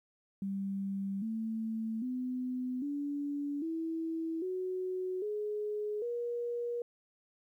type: tone with pitch steps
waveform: sine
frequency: 196 / 222.6 / 252.7 / 287 / 325.8 / 370 / 420.1 / 477.1 Hz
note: G3 / A3 / B3 / D4 / E4 / F#4 / G#4 / A#4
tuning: 0 / +20 / +40 / -40 / -20 / 0 / +20 / +40 cents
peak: -33 dBFS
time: 0.42-6.82 s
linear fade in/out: 2 ms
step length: 800 ms
effects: 12-bit